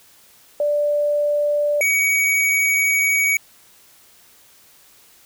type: tone pair in turn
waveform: sine / square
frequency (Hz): 587.3 / 2256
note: D5 / C#7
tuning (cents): 0 / +30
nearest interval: octave + major seventh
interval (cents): 2330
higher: second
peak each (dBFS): -16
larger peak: neither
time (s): 0.6-1.81 / 1.81-3.37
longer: second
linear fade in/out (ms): 2
effects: white hiss -51 dBFS RMS until 5.25 s